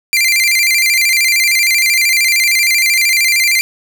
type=tone with vibrato; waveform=sawtooth; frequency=2217 Hz; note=C#7; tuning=in tune; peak=-6 dBFS; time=0.13-3.61 s; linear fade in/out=0 ms; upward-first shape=square; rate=13 Hz; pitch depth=110 cents each way; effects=none

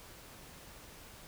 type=silence; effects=pink hiss -53 dBFS RMS until 1.27 s

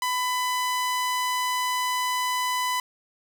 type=tone; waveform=sawtooth; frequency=1000 Hz; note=B5; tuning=21 cents sharp; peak=-20 dBFS; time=0.02-2.8 s; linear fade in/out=2 ms; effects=none

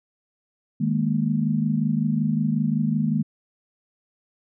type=chord; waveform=sine; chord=D# suspended fourth; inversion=none; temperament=equal; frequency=155.56 / 207.7 / 233.1 Hz; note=D#3 / G#3 / A#3; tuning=0 / 0 / 0 cents; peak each=-24 / -24 / -24 dBFS; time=0.8-3.23 s; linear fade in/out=10 ms; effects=none

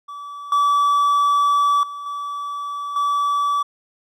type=tone with level steps; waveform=triangle; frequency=1151 Hz; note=D6; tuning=35 cents flat; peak=-29 / -12 / -27 / -23 / -15 dBFS; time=0.08-3.63 s; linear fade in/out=10 ms; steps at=0.52 / 1.83 / 2.06 / 2.96 s; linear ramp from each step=2 ms; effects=none

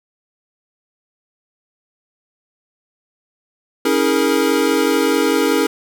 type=chord; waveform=square; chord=A# half-diminished seventh; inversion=first; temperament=equal with one note detuned; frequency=277.2 / 322.1 / 415.3 / 466.2 Hz; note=C#4 / E4 / G#4 / A#4; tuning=0 / -40 / 0 / 0 cents; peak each=-20 dBFS; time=3.85-5.67 s; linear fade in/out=5 ms; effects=none

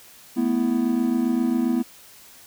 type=chord; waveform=triangle; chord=A suspended second; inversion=none; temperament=just; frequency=220 / 247.5 / 330 Hz; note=A3 / B3 / E4; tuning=0 / +4 / +2 cents; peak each=-24 / -19 / -24 dBFS; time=0.36-1.83 s; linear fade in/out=20 ms; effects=white hiss -48 dBFS RMS until 2.46 s

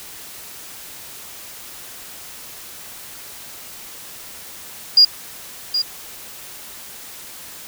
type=tone with echo; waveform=sine; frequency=4842 Hz; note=D#8; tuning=48 cents flat; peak=-6 dBFS; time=4.97-5.05 s; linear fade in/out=5 ms; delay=770 ms; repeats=1; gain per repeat=-10 dB; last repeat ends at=5.82 s; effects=white hiss -37 dBFS RMS until 7.67 s

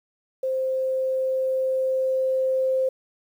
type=tone with level ramp; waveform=sine; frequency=523.3 Hz; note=C5; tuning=in tune; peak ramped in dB=-22 to -19 dBFS; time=0.43-2.89 s; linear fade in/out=5 ms; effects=9-bit

